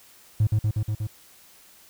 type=tone with echo; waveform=triangle; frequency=107 Hz; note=A2; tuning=48 cents flat; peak=-13 dBFS; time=0.4-0.47 s; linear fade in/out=5 ms; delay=120 ms; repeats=5; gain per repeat=-2 dB; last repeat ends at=1.07 s; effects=tanh soft clip ceiling -13 dBFS + white hiss -53 dBFS RMS until 1.89 s